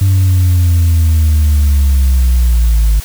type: linear sweep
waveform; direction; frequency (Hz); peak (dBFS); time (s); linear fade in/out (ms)
sine; down; 97 to 51.7; -4; 0.01-3; 5
effects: tanh soft clip ceiling -5 dBFS + white hiss -30 dBFS RMS until 3.04 s